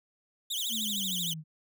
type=tone with vibrato; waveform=sawtooth; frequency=3390 Hz; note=G#7; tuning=35 cents sharp; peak=-28 dBFS; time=0.5-1.34 s; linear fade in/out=10 ms; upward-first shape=triangle; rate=13 Hz; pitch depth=260 cents each way
type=noise; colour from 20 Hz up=violet; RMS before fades=-41 dBFS; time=0.55-1.34 s; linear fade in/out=10 ms
type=linear sweep; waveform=sine; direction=down; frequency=230 to 151.7 Hz; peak=-37 dBFS; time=0.69-1.44 s; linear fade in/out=50 ms
effects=none